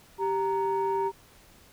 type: tone pair together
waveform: sine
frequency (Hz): 391 / 930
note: G4 / A#5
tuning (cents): -4 / -4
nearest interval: octave + minor third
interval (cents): 1500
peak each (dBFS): -26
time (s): 0.18-1.12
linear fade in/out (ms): 50
effects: tanh soft clip ceiling -20 dBFS + pink hiss -56 dBFS RMS until 1.72 s